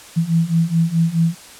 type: beating tone pair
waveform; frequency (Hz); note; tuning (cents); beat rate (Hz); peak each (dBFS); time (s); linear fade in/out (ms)
sine; 163.1 / 167.8; E3 / E3; -18 / +31; 4.7; -18 / -16; 0.16-1.35; 20
effects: white hiss -40 dBFS RMS until 1.59 s + low-pass 10000 Hz 12 dB/octave